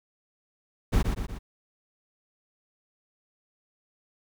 brown noise with echo, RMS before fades -21 dBFS, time 0.92-1.03 s, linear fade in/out 20 ms, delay 120 ms, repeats 3, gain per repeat -5 dB, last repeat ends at 1.39 s, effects none

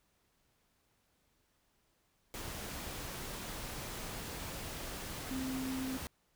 sine tone in noise, 261.6 Hz, C4, in tune, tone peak -36 dBFS, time 5.31-5.97 s, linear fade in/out 0 ms, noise pink, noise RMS -43 dBFS, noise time 2.34-6.07 s, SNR +4 dB, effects pink hiss -75 dBFS RMS until 6.35 s

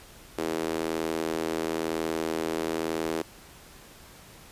sawtooth tone with high-pass filter, 81 Hz, E2, 30 cents flat, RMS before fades -30 dBFS, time 0.38-3.22 s, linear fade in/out 0 ms, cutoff 360 Hz, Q 2.4, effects pink hiss -50 dBFS RMS until 4.51 s + resampled to 32000 Hz

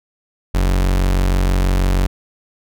40% pulse tone, 46.25 Hz, F#1, in tune, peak -12 dBFS, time 0.54-2.07 s, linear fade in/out 10 ms, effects none

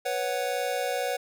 square chord, B suspended second, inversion none, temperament just, 493.9 / 555.6 / 740.8 Hz, B4 / C#5 / F#5, 0 / +4 / +2 cents, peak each -32 dBFS, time 0.05-1.17 s, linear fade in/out 10 ms, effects none

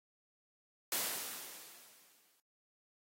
white noise with exponential decay, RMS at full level -34 dBFS, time 0.92-2.4 s, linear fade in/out 1 ms, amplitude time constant 320 ms, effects high-pass 200 Hz 12 dB/octave + AAC 48 kbps

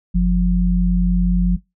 sine tone pair together, 47.15 / 178 Hz, F#1 / F3, +33 / +33 cents, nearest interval octave + major seventh, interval 2300 cents, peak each -15 dBFS, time 0.14-1.57 s, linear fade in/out 20 ms, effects noise-tail reverb RT60 0.2 s tail -20 dB re dry

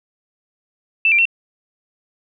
sine tone with pitch steps, 2655 / 2366 / 2710 Hz, E7 / D7 / E7, +12 / +12 / +47 cents, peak -11 dBFS, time 1.05-1.254 s, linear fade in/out 2 ms, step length 68 ms, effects none

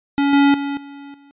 square tone with level steps, 281.7 Hz, C#4, 28 cents sharp, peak -15 / -11 / -22 / -35 / -46 dBFS, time 0.18-1.31 s, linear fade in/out 0 ms, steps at 0.33 / 0.54 / 0.77 / 1.14 s, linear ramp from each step 2 ms, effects resampled to 8000 Hz

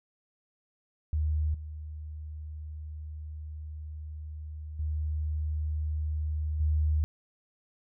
sine tone with level steps, 76.6 Hz, D#2, 27 cents flat, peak -25 / -37 / -28 / -23 dBFS, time 1.13-7.04 s, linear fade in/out 0 ms, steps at 1.54 / 4.79 / 6.6 s, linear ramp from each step 5 ms, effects none

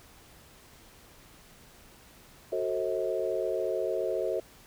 sine chord, F# diminished seventh, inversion none, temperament just, 370 / 444 / 532.8 / 639.4 Hz, F#4 / A4 / C5 / Eb5, 0 / +16 / +31 / +47 cents, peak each -33 dBFS, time 2.52-4.4 s, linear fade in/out 5 ms, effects pink hiss -55 dBFS RMS until 4.66 s

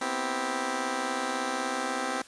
10% pulse chord, C major seventh, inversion third, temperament just, 245.3 / 261.6 / 327 / 392.4 Hz, B3 / C4 / E4 / G4, -12 / 0 / -14 / +2 cents, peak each -29 / -24 / -29 / -29 dBFS, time 0.01-2.22 s, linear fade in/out 5 ms, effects white hiss -52 dBFS RMS until 2.27 s + resampled to 22050 Hz

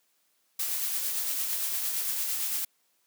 blue noise with tremolo, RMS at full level -29 dBFS, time 0.59-2.65 s, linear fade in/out 5 ms, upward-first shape triangle, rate 8.8 Hz, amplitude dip 35%, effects white hiss -71 dBFS RMS until 3.06 s + high-pass 200 Hz 12 dB/octave

